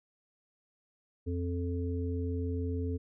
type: harmonic tone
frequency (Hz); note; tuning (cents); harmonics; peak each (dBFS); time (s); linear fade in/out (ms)
87.31; F2; 0; 1 / 3 / 5; -32 / -37 / -39; 1.26-2.98; 20
effects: none